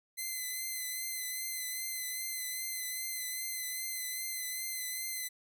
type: tone with vibrato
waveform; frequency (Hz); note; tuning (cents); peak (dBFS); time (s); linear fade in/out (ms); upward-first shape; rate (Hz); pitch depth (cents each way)
5% pulse; 2045; C7; -40; -26; 0.17-5.29; 20; triangle; 2.5; 36
effects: none